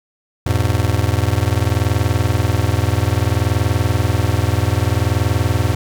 square chord, E major, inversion none, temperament just, 82.41 / 103.01 / 123.61 Hz, E2 / G#2 / B2, 0 / -14 / +2 cents, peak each -20 / -18 / -21 dBFS, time 0.46-5.75 s, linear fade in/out 5 ms, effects 8-bit

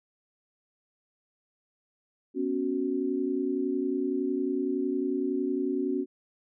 sine chord, B suspended second, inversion none, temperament just, 246.9 / 277.8 / 370.4 Hz, B3 / C#4 / F#4, 0 / +4 / +2 cents, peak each -33 / -29 / -30 dBFS, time 2.34-6.06 s, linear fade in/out 50 ms, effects none

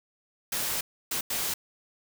white noise bursts at uneven times, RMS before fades -30 dBFS, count 3, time 0.52-0.81 / 1.11-1.21 / 1.3-1.54 s, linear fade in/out 5 ms, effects none

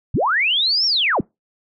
sine linear two-way sweep, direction up then down, 50.4 to 5588 to 83.2 Hz, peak -15 dBFS, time 0.14-1.21 s, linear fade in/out 5 ms, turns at 0.86 s, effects noise-tail reverb RT60 0.2 s tail -25 dB re dry

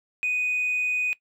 triangle tone with tanh clipping, 2489 Hz, D#7, in tune, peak -23 dBFS, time 0.23-1.13 s, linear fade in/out 0 ms, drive 5 dB, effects noise-tail reverb RT60 0.1 s tail -19 dB re dry

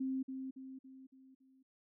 sine tone with echo, 263.7 Hz, C4, 14 cents sharp, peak -34 dBFS, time 0-0.23 s, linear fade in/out 10 ms, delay 280 ms, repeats 5, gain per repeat -6 dB, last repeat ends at 1.63 s, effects none

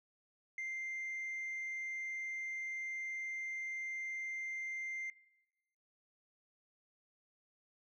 sine tone, 2093 Hz, C7, in tune, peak -36 dBFS, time 0.58-5.1 s, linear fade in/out 2 ms, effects noise-tail reverb RT60 1.0 s tail -23 dB re dry + tanh soft clip ceiling -37 dBFS

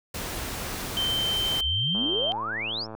pink noise, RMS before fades -33 dBFS, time 0.14-1.61 s, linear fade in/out 5 ms
sine tone with pitch glide, 3112 to 3141 Hz, G7 to G7, -13 to +3 cents, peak -24 dBFS, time 0.97-2.32 s, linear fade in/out 0 ms, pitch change +16 cents, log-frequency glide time 1.6-1.88 s
sine exponential sweep, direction up, 56.7 to 5550 Hz, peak -28 dBFS, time 1.61-2.87 s, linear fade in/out 50 ms
click train, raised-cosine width 1 ms, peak -25 dBFS, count 111, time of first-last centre 1.95-2.95 s, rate 110 Hz
effects none

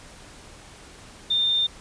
sine tone, 3613 Hz, A7, 45 cents sharp, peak -19 dBFS, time 1.3-1.67 s, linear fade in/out 10 ms, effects pink hiss -46 dBFS RMS until 1.8 s + resampled to 22050 Hz

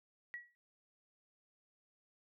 sine tone with exponential decay, 1925 Hz, B6, 45 cents flat, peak -39 dBFS, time 0.34-0.55 s, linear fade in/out 0 ms, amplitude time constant 44 ms, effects none

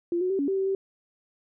sine tone with pitch steps, 344.9 / 366.8 / 386.4 / 281.7 / 387.2 / 384.8 / 387.6 Hz, F4 / F#4 / G4 / C#4 / G4 / G4 / G4, -22 / -15 / -25 / +28 / -21 / -32 / -20 cents, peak -23 dBFS, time 0.12-0.75 s, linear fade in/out 2 ms, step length 90 ms, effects none

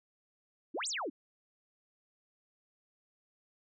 sine exponential two-way sweep, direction up then down, 240.4 to 8900 to 240.4 Hz, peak -34 dBFS, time 0.74-1.1 s, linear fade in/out 10 ms, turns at 0.88 s, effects none

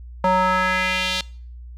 square tone with band-pass filter sweep, 185 Hz, F#3, in tune, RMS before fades -20 dBFS, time 0.24-1.21 s, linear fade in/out 2 ms, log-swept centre 830 to 3900 Hz, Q 2.1, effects noise-tail reverb RT60 0.5 s tail -23 dB re dry + added 60 Hz sine -35 dBFS peak until 1.77 s

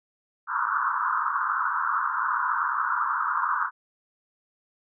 white band-pass noise, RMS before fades -26 dBFS, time 0.47-3.71 s, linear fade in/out 50 ms, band 950 to 1500 Hz, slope 96 dB/octave, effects none

